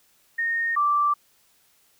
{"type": "tone pair in turn", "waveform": "sine", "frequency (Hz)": [1845, 1170], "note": ["A#6", "D6"], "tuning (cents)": [-18, -7], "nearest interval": "minor sixth", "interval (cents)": 789, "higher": "first", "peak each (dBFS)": [-22, -18], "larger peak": "second", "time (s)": [[0.38, 0.76], [0.76, 1.14]], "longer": "neither", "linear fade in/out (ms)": 10, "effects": ["white hiss -62 dBFS RMS until 1.99 s"]}